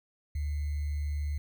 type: tone with sample-and-hold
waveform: sine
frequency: 73.42 Hz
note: D2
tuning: in tune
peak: -29 dBFS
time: 0.35-1.38 s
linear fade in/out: 5 ms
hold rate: 2100 Hz
effects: none